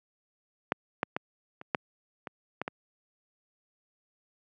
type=clicks; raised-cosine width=0.5 ms; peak=-9 / -11 / -14 / -27 / -10 / -22 / -16 / -17 dBFS; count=8; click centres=0.721 / 1.031 / 1.165 / 1.614 / 1.748 / 2.272 / 2.616 / 2.679 s; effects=high-pass 150 Hz 12 dB/octave